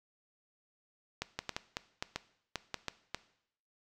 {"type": "clicks", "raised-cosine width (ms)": 0.2, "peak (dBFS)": -17, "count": 11, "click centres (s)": [1.22, 1.39, 1.493, 1.565, 1.769, 2.025, 2.16, 2.557, 2.743, 2.883, 3.146], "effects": ["noise-tail reverb RT60 0.7 s tail -17 dB re dry"]}